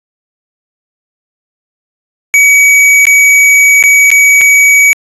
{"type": "tone with dropouts", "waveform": "square", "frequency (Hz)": 2268, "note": "C#7", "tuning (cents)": 39, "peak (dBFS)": -3, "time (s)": [2.34, 4.93], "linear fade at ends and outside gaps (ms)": 0, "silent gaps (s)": [[3.054, 3.069], [3.827, 3.838], [4.104, 4.115], [4.411, 4.415]], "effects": ["resampled to 24000 Hz"]}